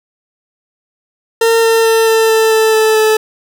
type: tone with pitch steps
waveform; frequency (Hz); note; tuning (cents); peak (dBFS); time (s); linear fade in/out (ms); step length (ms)
40% pulse; 456.3 / 453.1 / 450 / 446.9 / 443.8 / 440.8 / 437.7 / 434.7; A#4 / A#4 / A4 / A4 / A4 / A4 / A4 / A4; -37 / -49 / +39 / +27 / +15 / +3 / -9 / -21; -7; 1.41-3.17; 5; 220
effects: none